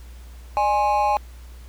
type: tone with amplitude modulation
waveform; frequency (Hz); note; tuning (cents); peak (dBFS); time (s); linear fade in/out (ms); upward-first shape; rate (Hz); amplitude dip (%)
triangle; 830.6; G#5; 0; -11; 0.57-1.17; 0; sine; 230; 90
effects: added 60 Hz sine -38 dBFS peak until 1.68 s + pink hiss -52 dBFS RMS until 1.68 s